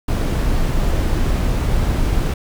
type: noise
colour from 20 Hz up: brown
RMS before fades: -17 dBFS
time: 0.08-2.34 s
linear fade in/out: 5 ms
effects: none